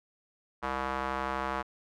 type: tone with band-pass filter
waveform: square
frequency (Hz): 66.1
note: C2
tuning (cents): +18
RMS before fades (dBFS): -33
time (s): 0.62-1.63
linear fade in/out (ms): 20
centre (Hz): 1100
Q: 1.8
effects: none